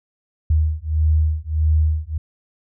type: beating tone pair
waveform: sine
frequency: 77.1 / 78.7 Hz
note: D#2 / D#2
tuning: -15 / +20 cents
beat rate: 1.6 Hz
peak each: -18 dBFS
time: 0.5-2.18 s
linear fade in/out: 5 ms
effects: none